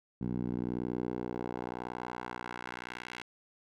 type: tone with band-pass filter sweep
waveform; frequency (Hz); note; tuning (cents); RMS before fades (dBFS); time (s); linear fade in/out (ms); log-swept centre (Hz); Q
10% pulse; 60.9; B1; -24; -38; 0.21-3.23; 5; 190 to 2400; 1.2
effects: none